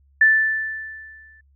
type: tone with exponential decay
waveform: sine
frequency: 1760 Hz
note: A6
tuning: in tune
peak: -9 dBFS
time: 0.21-1.41 s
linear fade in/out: 5 ms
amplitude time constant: 260 ms
effects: added 69 Hz sine -54 dBFS peak until 1.55 s